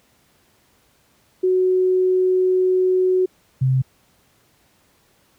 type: tone pair in turn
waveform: sine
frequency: 370 / 130.81 Hz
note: F#4 / C3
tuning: 0 / 0 cents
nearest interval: octave + tritone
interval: 1800 cents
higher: first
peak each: -14 dBFS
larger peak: neither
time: 1.43-3.26 / 3.61-3.82 s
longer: first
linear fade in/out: 10 ms
effects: pink hiss -59 dBFS RMS until 5.38 s + high-pass 60 Hz 12 dB/octave